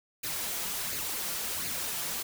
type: noise with flanger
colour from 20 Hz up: white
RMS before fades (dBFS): -34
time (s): 0.23-2.23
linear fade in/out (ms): 10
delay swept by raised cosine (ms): 0.44 to 5.94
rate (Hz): 1.4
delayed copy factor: +0.55
effects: none